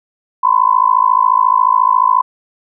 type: tone with amplitude modulation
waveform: sine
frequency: 1016 Hz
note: B5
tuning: 49 cents sharp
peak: -4 dBFS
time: 0.43-2.22 s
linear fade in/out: 10 ms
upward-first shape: sine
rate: 54.2 Hz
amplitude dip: 100%
effects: none